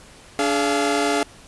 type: tone cluster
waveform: sawtooth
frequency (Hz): 289.7 / 421.6 / 689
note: D4 / G#4 / F5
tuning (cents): -24 / +26 / -24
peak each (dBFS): -19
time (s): 0.39-1.23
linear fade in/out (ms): 0
effects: pink hiss -46 dBFS RMS until 1.47 s + resampled to 24000 Hz